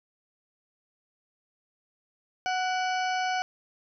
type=harmonic tone with a mistuned harmonic; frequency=740 Hz; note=F#5; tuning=in tune; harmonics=1 / 2 / 3 / 4 / 6 / 7 / 8; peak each=-27 / -33 / -37 / -39 / -43 / -44 / -45 dBFS; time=2.46-3.42 s; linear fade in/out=0 ms; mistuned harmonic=3; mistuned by=+53 cents; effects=none